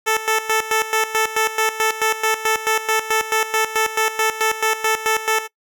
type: tone with tremolo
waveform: 10% pulse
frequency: 440 Hz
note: A4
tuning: in tune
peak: -7 dBFS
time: 0.06-5.48 s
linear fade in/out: 20 ms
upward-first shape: square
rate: 4.6 Hz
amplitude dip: 75%
effects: noise-tail reverb RT60 0.1 s tail -22 dB re dry